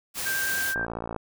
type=noise; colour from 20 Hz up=white; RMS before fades=-31 dBFS; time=0.14-0.75 s; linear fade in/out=50 ms
type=tone with vibrato; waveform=sine; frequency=1578 Hz; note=G6; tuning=11 cents sharp; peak=-26 dBFS; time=0.25-0.86 s; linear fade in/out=20 ms; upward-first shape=sine; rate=10 Hz; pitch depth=11 cents each way
type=click train; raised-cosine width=1 ms; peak=-18 dBFS; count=24; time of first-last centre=0.76-1.163 s; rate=57.1 Hz
effects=none